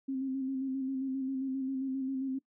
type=tone with vibrato; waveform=sine; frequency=265.7 Hz; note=C4; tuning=27 cents sharp; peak=-31 dBFS; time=0.08-2.39 s; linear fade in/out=10 ms; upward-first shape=square; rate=7.5 Hz; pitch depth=27 cents each way; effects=noise-tail reverb RT60 0.1 s tail -20 dB re dry